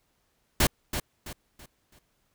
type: noise with echo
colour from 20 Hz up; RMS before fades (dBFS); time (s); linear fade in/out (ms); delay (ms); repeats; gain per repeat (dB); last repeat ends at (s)
pink; -21; 0.6-0.67; 5; 330; 4; -9; 1.99
effects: pink hiss -72 dBFS RMS until 2.34 s